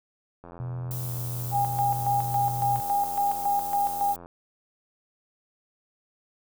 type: click train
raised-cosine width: 1 ms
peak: -30 dBFS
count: 331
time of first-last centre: 0.44-4.259 s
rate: 86.4 Hz
type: tone with pitch glide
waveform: sine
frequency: 124.3 to 121.25 Hz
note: B2 to B2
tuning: +12 to -31 cents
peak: -30 dBFS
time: 0.6-2.8 s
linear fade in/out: 0 ms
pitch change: -43 cents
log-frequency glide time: 1.01-1.15 s
type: noise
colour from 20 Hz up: violet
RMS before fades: -37 dBFS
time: 0.91-4.16 s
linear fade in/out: 0 ms
type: tone with tremolo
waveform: sine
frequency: 809 Hz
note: G#5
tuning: 46 cents flat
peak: -21 dBFS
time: 1.51-4.16 s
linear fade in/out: 50 ms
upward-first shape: square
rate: 3.6 Hz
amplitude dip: 60%
effects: none